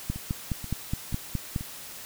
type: two click trains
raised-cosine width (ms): 5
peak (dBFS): -24 / -15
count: 4 / 8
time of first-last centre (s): 0.16-1.609 / 0.1-1.561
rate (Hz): 2.07 / 4.79
effects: white hiss -42 dBFS RMS until 2.05 s